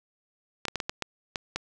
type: clicks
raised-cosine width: 0.2 ms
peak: -12 dBFS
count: 8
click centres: 0.653 / 0.683 / 0.757 / 0.802 / 0.895 / 1.023 / 1.358 / 1.56 s
effects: none